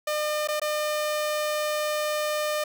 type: tone with dropouts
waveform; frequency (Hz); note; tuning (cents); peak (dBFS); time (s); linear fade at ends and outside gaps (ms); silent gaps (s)
sawtooth; 604; D5; +48; -21; 0.07-2.64; 5; 0.475-0.485 / 0.598-0.616
effects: none